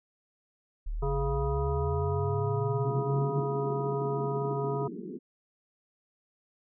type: linear sweep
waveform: sine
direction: up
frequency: 35.01 to 148.9 Hz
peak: -30 dBFS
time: 0.86-3.41 s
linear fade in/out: 10 ms
type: harmonic tone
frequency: 138.59 Hz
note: C#3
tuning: in tune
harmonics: 1 / 3 / 5 / 7 / 9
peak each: -32 / -31 / -39 / -38 / -41 dBFS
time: 1.02-4.88 s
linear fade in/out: 10 ms
type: band-pass noise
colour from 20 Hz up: white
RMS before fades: -40 dBFS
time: 2.84-5.19 s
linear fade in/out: 20 ms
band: 170 to 420 Hz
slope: 96 dB/octave
effects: none